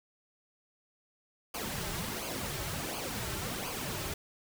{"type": "noise with flanger", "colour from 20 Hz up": "pink", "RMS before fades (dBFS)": -37, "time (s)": [1.54, 4.14], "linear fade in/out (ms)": 5, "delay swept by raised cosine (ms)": [0.53, 4.23], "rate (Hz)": 1.4, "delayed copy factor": -0.7, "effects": []}